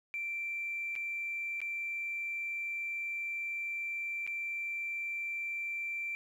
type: tone with dropouts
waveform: triangle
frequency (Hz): 2349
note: D7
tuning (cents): 0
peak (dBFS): -31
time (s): 0.14-6.15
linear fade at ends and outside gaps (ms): 0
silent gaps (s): 0.954-0.961 / 1.604-1.616 / 4.266-4.275
effects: tanh soft clip ceiling -32 dBFS + 12-bit